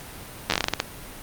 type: slowing click train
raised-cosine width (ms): 0.2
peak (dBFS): -3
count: 11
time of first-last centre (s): 0.5-0.801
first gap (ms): 10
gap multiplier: 1.23
effects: pink hiss -40 dBFS RMS until 1.22 s + Opus 48 kbps